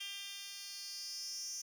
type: tone with high-pass filter sweep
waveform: 10% pulse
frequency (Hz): 398.2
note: G4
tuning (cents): +27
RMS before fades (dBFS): -45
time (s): 0-1.62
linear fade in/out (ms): 10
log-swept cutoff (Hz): 3200 to 6000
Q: 6.6
effects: none